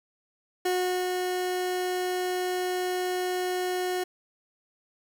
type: tone with ADSR envelope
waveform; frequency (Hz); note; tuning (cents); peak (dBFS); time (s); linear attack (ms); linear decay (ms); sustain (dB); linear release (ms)
30% pulse; 364.2; F#4; -27; -21; 0.65-4.04; 7; 400; -3; 9
effects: 9-bit